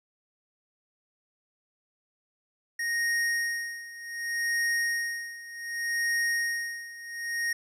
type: tone with tremolo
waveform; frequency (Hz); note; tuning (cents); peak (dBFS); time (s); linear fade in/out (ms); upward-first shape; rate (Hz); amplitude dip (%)
square; 1864.7; A#6; 0; -25; 2.79-7.53; 5; sine; 0.66; 85
effects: low-pass 12000 Hz 12 dB/octave + 11-bit